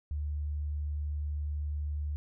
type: tone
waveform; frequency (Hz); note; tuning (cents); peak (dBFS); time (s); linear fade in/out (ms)
sine; 74; D2; +14; -31; 0.11-2.16; 0
effects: none